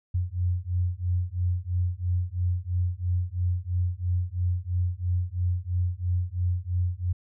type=beating tone pair; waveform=sine; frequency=88 / 91 Hz; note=F2 / F#2; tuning=+14 / -28 cents; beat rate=3 Hz; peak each=-27 dBFS; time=0.14-7.13 s; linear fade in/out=10 ms; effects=none